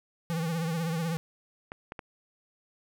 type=tone with vibrato; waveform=square; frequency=164.81 Hz; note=E3; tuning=in tune; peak=-29 dBFS; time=0.3-1.17 s; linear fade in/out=0 ms; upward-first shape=triangle; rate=16 Hz; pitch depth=89 cents each way
type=clicks; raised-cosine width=0.5 ms; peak=-23 dBFS; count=3; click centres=1.719 / 1.921 / 1.992 s
effects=none